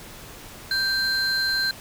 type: tone pair together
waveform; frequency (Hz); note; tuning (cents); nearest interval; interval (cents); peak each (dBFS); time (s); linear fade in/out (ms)
triangle; 1568 / 4128; G6 / C8; 0 / -24; octave + perfect fourth; 1676; -21; 0.71-1.71; 2
effects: tanh soft clip ceiling -16 dBFS + pink hiss -42 dBFS RMS until 1.8 s